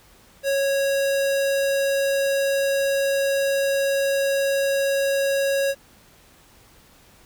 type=tone; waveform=square; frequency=551 Hz; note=C#5; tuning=11 cents flat; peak=-20 dBFS; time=0.43-5.75 s; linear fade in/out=50 ms; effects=pink hiss -53 dBFS RMS until 7.25 s